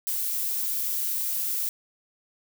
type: noise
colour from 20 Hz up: violet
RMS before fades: -28 dBFS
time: 0.07-1.69 s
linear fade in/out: 0 ms
effects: none